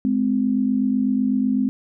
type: tone pair together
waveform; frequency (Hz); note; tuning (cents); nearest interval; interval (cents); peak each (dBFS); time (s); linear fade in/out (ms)
sine; 210.2 / 258.2; G#3 / C4; +21 / -23; major third; 356; -21 / -19; 0.05-1.69; 0
effects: none